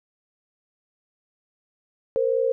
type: tone pair together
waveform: sine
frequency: 462.6 / 525 Hz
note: A#4 / C5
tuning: -13 / +6 cents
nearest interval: major second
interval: 219 cents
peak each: -22 dBFS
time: 2.16-2.52 s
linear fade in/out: 0 ms
effects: none